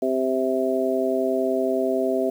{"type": "harmonic tone", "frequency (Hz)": 130.81, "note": "C3", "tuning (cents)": 0, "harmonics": [2, 3, 4, 5], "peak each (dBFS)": [-26, -24, -29, -24], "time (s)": [0.02, 2.3], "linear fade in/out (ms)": 5, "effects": ["8-bit"]}